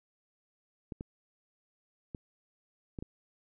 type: clicks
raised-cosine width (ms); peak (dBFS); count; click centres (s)
3; -26; 5; 0.922 / 1.009 / 2.148 / 2.988 / 3.025
effects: none